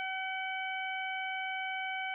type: harmonic tone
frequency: 759 Hz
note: F#5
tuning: 44 cents sharp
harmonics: 1 / 2 / 3 / 4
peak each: -38 / -40 / -38 / -45 dBFS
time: 0-2.14 s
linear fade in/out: 0 ms
effects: none